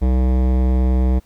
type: tone with hard clipping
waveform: sine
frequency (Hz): 63.6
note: C2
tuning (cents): -48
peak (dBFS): -15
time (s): 0.01-1.2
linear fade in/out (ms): 20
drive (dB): 17
effects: pink hiss -57 dBFS RMS until 1.25 s